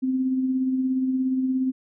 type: tone with tremolo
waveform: sine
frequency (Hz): 260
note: C4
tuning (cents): -11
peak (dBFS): -19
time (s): 0.02-1.72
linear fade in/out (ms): 20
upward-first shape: sine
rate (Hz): 17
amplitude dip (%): 35
effects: none